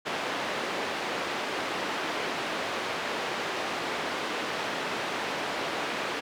pink band-pass noise, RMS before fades -32 dBFS, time 0.05-6.21 s, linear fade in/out 20 ms, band 360 to 3300 Hz, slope 12 dB/octave, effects none

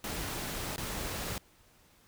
pink noise with dropouts, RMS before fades -37 dBFS, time 0.04-1.38 s, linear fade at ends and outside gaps 1 ms, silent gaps 0.761-0.78 s, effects pink hiss -63 dBFS RMS until 2.07 s

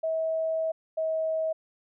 sine tone pair in turn, 644 / 639.2 Hz, E5 / D#5, -41 / +47 cents, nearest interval unison, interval 12 cents, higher first, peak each -25 dBFS, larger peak neither, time 0.03-0.72 / 0.97-1.53 s, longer first, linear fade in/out 10 ms, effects none

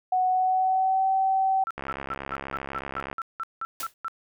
sine tone with pitch glide, 740 to 767 Hz, F#5 to G5, 0 to -38 cents, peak -20 dBFS, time 0.12-1.64 s, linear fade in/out 5 ms, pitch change +62 cents, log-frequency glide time 0.28-1.07 s
sine tone bursts, 1338 Hz, E6, 25 cents sharp, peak -28 dBFS, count 12, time 1.67-4.082 s, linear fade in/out 0 ms, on 36 ms, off 180 ms
click train, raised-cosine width 0.5 ms, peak -18 dBFS, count 93, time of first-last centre 1.78-3.129 s, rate 68.2 Hz
white noise with exponential decay, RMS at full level -29 dBFS, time 3.8-3.94 s, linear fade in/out 2 ms, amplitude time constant 30 ms
effects none

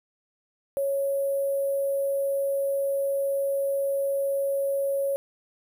sine tone with sample-and-hold, 553 Hz, C#5, 4 cents flat, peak -23 dBFS, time 0.77-5.16 s, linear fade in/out 0 ms, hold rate 11025 Hz, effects none

